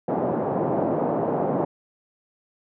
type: band-pass noise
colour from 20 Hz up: white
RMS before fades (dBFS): -24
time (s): 0.08-1.65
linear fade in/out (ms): 5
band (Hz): 140 to 740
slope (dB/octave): 24
effects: none